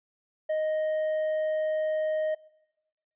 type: tone with hard clipping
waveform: sine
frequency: 622.3 Hz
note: D#5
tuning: in tune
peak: -26 dBFS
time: 0.49-2.35 s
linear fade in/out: 10 ms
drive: 3 dB
effects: noise-tail reverb RT60 1.0 s tail -23 dB re dry + resampled to 8000 Hz